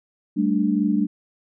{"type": "chord", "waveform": "sine", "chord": "G suspended second", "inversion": "none", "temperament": "equal", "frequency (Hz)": [196, 220, 293.7], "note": ["G3", "A3", "D4"], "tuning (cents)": [0, 0, 0], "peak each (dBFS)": -22, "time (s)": [0.36, 1.07], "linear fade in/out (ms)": 20, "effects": []}